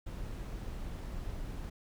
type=noise; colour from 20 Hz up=brown; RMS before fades=-40 dBFS; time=0.06-1.7 s; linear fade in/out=10 ms; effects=none